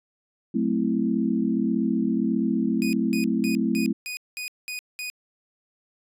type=chord; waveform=sine; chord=F# half-diminished seventh; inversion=none; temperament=equal; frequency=185 / 220 / 261.6 / 329.6 Hz; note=F#3 / A3 / C4 / E4; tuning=0 / 0 / 0 / 0 cents; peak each=-29 / -24 / -26 / -28 dBFS; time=0.54-3.93 s; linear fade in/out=10 ms
type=tone bursts; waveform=sawtooth; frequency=2480 Hz; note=D#7; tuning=6 cents flat; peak=-27 dBFS; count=8; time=2.82-5.1 s; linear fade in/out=0 ms; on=110 ms; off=200 ms
effects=resampled to 32000 Hz